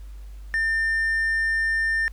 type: tone with hard clipping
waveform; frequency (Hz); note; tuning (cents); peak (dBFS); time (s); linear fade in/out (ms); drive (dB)
sine; 1800; A6; +39; -21; 0.54-2.08; 0; 2
effects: added 50 Hz sine -36 dBFS peak until 2.12 s + pink hiss -58 dBFS RMS until 2.12 s